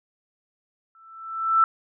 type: tone with exponential growth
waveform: sine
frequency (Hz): 1328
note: E6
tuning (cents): +12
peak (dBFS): -12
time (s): 0.95-1.64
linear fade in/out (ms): 1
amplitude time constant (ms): 150
effects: none